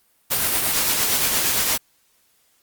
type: noise with tremolo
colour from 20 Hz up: white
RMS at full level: -19 dBFS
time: 0.3-1.78 s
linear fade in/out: 20 ms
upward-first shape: sine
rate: 8.7 Hz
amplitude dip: 30%
effects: white hiss -62 dBFS RMS until 2.62 s + Opus 32 kbps